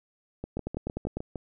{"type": "two click trains", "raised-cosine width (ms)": 2, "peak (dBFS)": [-21, -18], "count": [7, 7], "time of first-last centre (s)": [[0.44, 1.357], [0.57, 1.17]], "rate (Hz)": [6.54, 10], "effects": []}